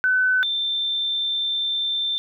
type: tone pair in turn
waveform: sine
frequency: 1510 / 3565 Hz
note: F#6 / A7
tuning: +35 / +22 cents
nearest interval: octave + minor third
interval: 1487 cents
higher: second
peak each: -16 / -21 dBFS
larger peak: first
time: 0.04-0.43 / 0.43-2.18 s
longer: second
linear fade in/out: 0 ms
effects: none